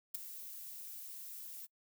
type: noise with ADSR envelope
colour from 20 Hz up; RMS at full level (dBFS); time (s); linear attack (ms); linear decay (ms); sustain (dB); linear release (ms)
violet; -36; 0.14-1.67; 10; 10; -12; 25
effects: noise-tail reverb RT60 0.1 s tail -25 dB re dry